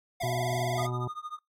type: tone with vibrato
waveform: square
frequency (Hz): 686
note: F5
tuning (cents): -31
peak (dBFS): -31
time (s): 0.2-0.87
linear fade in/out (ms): 10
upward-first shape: sine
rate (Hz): 20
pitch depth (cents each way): 91
type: harmonic tone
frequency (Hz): 123.47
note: B2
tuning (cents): 0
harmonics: 1 / 2 / 3 / 5 / 6 / 7 / 8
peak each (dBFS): -31 / -43 / -37 / -46 / -45 / -44 / -45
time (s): 0.23-1.08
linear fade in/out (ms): 5
type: tone with tremolo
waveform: triangle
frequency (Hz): 1227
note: D#6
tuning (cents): -25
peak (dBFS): -31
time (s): 0.78-1.39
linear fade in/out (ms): 5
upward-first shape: triangle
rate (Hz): 13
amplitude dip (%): 100
effects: noise-tail reverb RT60 0.2 s tail -24 dB re dry + AAC 48 kbps